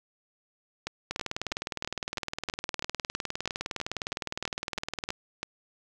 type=two click trains; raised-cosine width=0.2 ms; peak=-15 / -14 dBFS; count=15 / 79; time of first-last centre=0.87-5.43 / 1.11-5.09 s; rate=3.07 / 19.6 Hz; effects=none